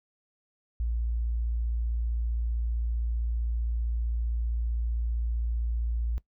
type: tone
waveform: sine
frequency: 57.7 Hz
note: A#1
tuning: 17 cents flat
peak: -26 dBFS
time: 0.8-6.18 s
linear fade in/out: 0 ms
effects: noise-tail reverb RT60 0.1 s tail -19 dB re dry